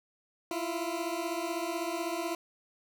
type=beating tone pair; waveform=20% pulse; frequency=330 / 346 Hz; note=E4 / F4; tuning=+2 / -16 cents; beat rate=16 Hz; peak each=-30 dBFS; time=0.51-2.35 s; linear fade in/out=2 ms; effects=none